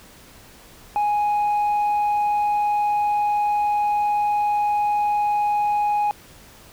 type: tone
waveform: sine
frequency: 830.6 Hz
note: G#5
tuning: in tune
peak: -15 dBFS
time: 0.96-6.11 s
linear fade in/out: 0 ms
effects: tanh soft clip ceiling -17 dBFS + pink hiss -47 dBFS RMS until 6.72 s